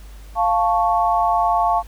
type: chord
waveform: sine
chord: F augmented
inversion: none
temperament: equal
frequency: 698.5 / 880 / 1108.7 Hz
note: F5 / A5 / C#6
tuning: 0 / 0 / 0 cents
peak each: -18 / -19 / -21 dBFS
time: 0.35-1.83 s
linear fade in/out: 50 ms
effects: added 50 Hz sine -36 dBFS peak until 1.87 s + pink hiss -49 dBFS RMS until 1.87 s